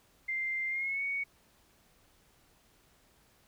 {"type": "tone with pitch glide", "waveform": "sine", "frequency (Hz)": [2093, 2230], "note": ["C7", "C#7"], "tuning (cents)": [0, 10], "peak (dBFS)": -31, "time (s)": [0.28, 1.24], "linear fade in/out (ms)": 10, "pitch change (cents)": 110, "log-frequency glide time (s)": [0.68, 1.03], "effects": ["pink hiss -66 dBFS RMS until 3.47 s"]}